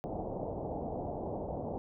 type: low-pass noise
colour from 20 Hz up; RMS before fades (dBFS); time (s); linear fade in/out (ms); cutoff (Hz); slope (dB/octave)
white; -38; 0.04-1.78; 0; 790; 48
effects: none